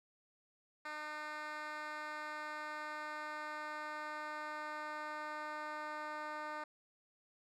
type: tone with band-pass filter sweep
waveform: 10% pulse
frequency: 303.2 Hz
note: D#4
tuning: 45 cents flat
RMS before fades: -44 dBFS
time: 0.85-6.64 s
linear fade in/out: 5 ms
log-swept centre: 1700 to 1100 Hz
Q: 0.92
effects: none